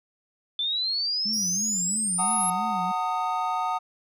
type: exponential sweep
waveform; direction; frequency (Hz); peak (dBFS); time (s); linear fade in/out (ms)
sine; up; 3500 to 11175; -24; 0.59-2.5; 2
type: tone with vibrato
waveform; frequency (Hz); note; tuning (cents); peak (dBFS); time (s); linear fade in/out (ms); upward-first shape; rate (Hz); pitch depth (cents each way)
sine; 197.5; G3; +13; -32; 1.25-2.92; 10; sine; 3; 190
type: tone with exponential decay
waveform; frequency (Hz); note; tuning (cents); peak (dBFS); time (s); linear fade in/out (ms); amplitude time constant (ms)
sawtooth; 5060; D#8; +28; -29; 1.33-3.73; 1; 520
type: chord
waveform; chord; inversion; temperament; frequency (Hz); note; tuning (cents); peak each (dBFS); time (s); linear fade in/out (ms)
triangle; D# diminished; first; equal with one note detuned; 740 / 900 / 1244.5; F#5 / A5 / D#6; 0 / +39 / 0; -27; 2.18-3.79; 20
effects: none